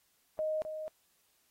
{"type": "tone with echo", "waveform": "sine", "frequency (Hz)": 622.3, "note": "D#5", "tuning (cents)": 0, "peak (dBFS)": -30, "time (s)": [0.39, 0.62], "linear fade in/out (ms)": 0, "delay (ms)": 260, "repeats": 1, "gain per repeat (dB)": -7, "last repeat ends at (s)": 0.88, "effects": ["white hiss -72 dBFS RMS until 1.5 s", "AAC 48 kbps"]}